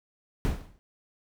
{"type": "noise with exponential decay", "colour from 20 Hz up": "brown", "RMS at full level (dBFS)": -23, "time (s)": [0.45, 0.79], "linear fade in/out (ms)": 0, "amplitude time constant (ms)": 72, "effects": []}